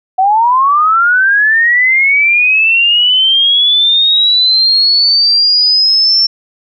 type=linear sweep; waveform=sine; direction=up; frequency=736 to 5430 Hz; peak=-6 dBFS; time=0.18-6.27 s; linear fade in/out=10 ms; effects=none